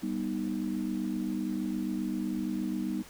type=chord; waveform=sine; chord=G augmented; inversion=none; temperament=equal with one note detuned; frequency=196 / 244.1 / 311.1 Hz; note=G3 / B3 / D#4; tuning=0 / -20 / 0 cents; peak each=-34 dBFS; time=0.02-3.03 s; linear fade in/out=20 ms; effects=pink hiss -51 dBFS RMS until 3.09 s